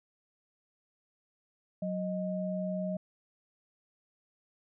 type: tone pair together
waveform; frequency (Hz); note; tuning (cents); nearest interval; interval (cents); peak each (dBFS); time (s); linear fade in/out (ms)
sine; 185.01 / 622.3; F#3 / D#5; 0 / 0; octave + major sixth; 2100; -33 / -35; 1.82-2.97; 5
effects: none